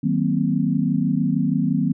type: chord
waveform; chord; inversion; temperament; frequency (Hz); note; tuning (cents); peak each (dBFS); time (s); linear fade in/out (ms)
sine; C half-diminished seventh; first; just; 156.98 / 188.37 / 235.5 / 261.6; Eb3 / Gb3 / Bb3 / C4; +16 / +31 / +18 / 0; -23; 0.03-1.93; 10
effects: none